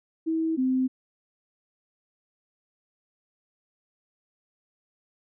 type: tone pair in turn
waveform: sine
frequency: 323 / 258.8 Hz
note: E4 / C4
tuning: -35 / -19 cents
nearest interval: major third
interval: 384 cents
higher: first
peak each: -23 / -21 dBFS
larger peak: second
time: 0.26-0.57 / 0.57-0.88 s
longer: neither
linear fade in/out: 20 ms
effects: none